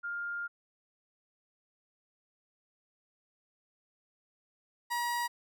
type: tone pair in turn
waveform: sine / 30% pulse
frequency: 1405 / 956.8 Hz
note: F6 / A#5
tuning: +10 / +45 cents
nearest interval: perfect fifth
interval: 665 cents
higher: first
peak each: -34 / -28 dBFS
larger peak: second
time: 0.03-0.48 / 4.9-5.28 s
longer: first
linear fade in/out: 20 ms
effects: none